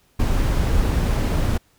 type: noise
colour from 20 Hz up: brown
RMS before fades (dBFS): -19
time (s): 0.19-1.58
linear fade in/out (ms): 10
effects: pink hiss -60 dBFS RMS until 1.78 s